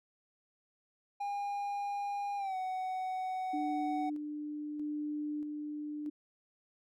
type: tone with pitch glide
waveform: triangle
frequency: 810 to 747.1 Hz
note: G#5 to F#5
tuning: -43 to +17 cents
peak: -32 dBFS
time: 1.2-4.1 s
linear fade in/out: 10 ms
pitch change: -140 cents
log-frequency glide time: 2.37-2.56 s
type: tone with tremolo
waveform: sine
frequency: 298.3 Hz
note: D4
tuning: 27 cents sharp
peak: -34 dBFS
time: 3.53-6.1 s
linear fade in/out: 10 ms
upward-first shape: square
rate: 0.79 Hz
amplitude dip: 30%
effects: none